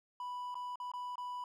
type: tone with dropouts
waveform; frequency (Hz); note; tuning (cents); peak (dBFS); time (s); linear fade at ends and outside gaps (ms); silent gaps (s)
triangle; 987.8; B5; 0; -37; 0.2-1.44; 2; 0.544-0.553 / 0.757-0.8 / 0.917-0.936 / 1.156-1.18
effects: none